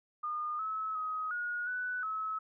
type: tone with pitch steps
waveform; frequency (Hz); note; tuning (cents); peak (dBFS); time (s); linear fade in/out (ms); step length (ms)
sine; 1219 / 1294 / 1262 / 1444 / 1490 / 1291; D#6 / E6 / D#6 / F#6 / F#6 / E6; -36 / -32 / +24 / -43 / +12 / -37; -33; 0.23-2.39; 10; 360
effects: none